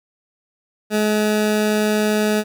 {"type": "tone", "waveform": "20% pulse", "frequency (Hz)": 212.4, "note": "G#3", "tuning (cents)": 39, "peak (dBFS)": -11, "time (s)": [0.9, 2.44], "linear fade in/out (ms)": 50, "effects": []}